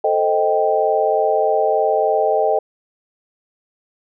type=chord; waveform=sine; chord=A half-diminished seventh; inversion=none; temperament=equal; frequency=440 / 523.3 / 622.3 / 784 Hz; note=A4 / C5 / Eb5 / G5; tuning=0 / 0 / 0 / 0 cents; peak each=-19 / -23 / -18 / -19 dBFS; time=0.04-2.59 s; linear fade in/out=5 ms; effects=none